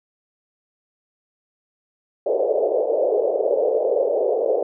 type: band-pass noise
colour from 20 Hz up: pink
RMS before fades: -20 dBFS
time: 2.26-4.63 s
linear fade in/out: 5 ms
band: 430 to 610 Hz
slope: 48 dB/octave
effects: none